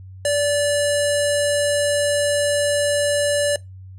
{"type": "tone with low-pass filter", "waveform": "square", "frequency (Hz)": 580, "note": "D5", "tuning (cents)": -22, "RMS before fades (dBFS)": -19, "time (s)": [0.25, 3.56], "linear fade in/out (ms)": 2, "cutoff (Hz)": 9000, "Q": 3.9, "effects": ["noise-tail reverb RT60 0.2 s tail -22 dB re dry", "added 94 Hz sine -36 dBFS peak until 3.98 s"]}